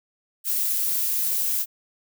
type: noise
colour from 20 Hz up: violet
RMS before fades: -24 dBFS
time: 0.44-1.66 s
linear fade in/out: 50 ms
effects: none